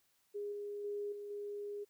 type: tone with level steps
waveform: sine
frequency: 410.2 Hz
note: G#4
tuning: 21 cents flat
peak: -38 / -40 / -37 / -43 / -40 dBFS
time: 0.34-1.85 s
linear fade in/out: 20 ms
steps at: 0.52 / 0.84 / 1.12 / 1.3 s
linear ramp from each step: 5 ms
effects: white hiss -75 dBFS RMS until 1.89 s